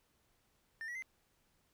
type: tone with pitch steps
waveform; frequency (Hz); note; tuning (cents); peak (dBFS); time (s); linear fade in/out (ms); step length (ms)
triangle; 1800 / 1929.2 / 2068; A6 / B6 / C7; +39 / -41 / -21; -39; 0.81-1.023; 0; 71
effects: pink hiss -75 dBFS RMS until 1.73 s